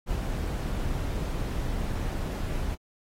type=noise with ADSR envelope; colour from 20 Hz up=brown; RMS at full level=-28 dBFS; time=0.06-2.76 s; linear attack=48 ms; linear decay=70 ms; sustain=-2 dB; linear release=26 ms; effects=AAC 48 kbps